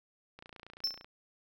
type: click train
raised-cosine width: 0.3 ms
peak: -33 dBFS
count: 20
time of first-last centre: 0.39-1.045 s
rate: 29 Hz
type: tone with exponential decay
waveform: triangle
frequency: 5320 Hz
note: E8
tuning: 15 cents sharp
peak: -25 dBFS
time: 0.84-1.04 s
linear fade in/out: 2 ms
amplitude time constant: 43 ms
effects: none